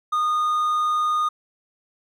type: tone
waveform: triangle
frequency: 1228 Hz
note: D#6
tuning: 23 cents flat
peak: -17 dBFS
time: 0.12-1.29 s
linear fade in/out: 10 ms
effects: none